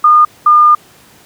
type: tone pair in turn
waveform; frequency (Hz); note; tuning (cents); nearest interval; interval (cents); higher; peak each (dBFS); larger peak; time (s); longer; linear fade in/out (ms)
sine; 1218 / 1209.6; D#6 / D#6; -37 / -49; unison; 12; first; -3; neither; 0.04-0.25 / 0.46-0.75; second; 5
effects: pink hiss -43 dBFS RMS until 1.25 s + high-pass 100 Hz 12 dB/octave